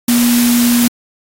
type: tone in noise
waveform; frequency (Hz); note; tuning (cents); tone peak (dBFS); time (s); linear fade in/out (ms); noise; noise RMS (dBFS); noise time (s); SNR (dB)
sine; 239.9; A#3; +50; -9; 0.08-0.88; 5; white; -17; 0.08-0.88; +5
effects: AAC 48 kbps